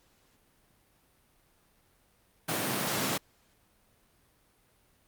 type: high-pass noise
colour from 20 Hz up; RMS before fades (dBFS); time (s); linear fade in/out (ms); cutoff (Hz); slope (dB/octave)
pink; -31; 2.48-3.18; 10; 120; 48
effects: pink hiss -67 dBFS RMS until 5.07 s + Opus 48 kbps